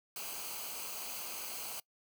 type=noise with comb filter; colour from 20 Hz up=white; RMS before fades=-42 dBFS; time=0.16-1.8 s; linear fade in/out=2 ms; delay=0.55 ms; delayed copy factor=-0.65; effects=noise-tail reverb RT60 0.1 s tail -23 dB re dry